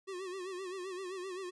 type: tone with vibrato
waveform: square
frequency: 372.4 Hz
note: F#4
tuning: 11 cents sharp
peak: -40 dBFS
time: 0.07-1.51 s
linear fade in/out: 20 ms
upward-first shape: sine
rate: 7.7 Hz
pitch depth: 87 cents each way
effects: resampled to 22050 Hz